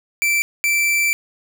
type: tone pair in turn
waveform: 45% pulse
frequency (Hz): 2336 / 2336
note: D7 / D7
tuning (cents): -10 / -10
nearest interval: unison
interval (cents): 0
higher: neither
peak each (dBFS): -15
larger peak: neither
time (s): 0.22-0.42 / 0.64-1.13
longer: second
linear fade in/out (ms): 0
effects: none